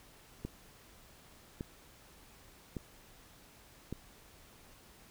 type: click train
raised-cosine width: 3 ms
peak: -25 dBFS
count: 4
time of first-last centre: 0.45-3.926 s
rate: 0.863 Hz
effects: pink hiss -59 dBFS RMS until 5.1 s